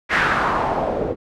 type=noise with low-pass filter sweep; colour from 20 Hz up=white; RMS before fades=-20 dBFS; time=0.09-1.16 s; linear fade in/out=50 ms; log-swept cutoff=2000 to 430 Hz; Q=2.5; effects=none